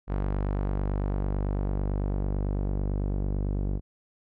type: tone with low-pass filter sweep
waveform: sawtooth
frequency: 49 Hz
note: G1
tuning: in tune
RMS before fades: -28 dBFS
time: 0.07-3.81 s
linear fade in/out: 50 ms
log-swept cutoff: 1300 to 420 Hz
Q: 0.73
effects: none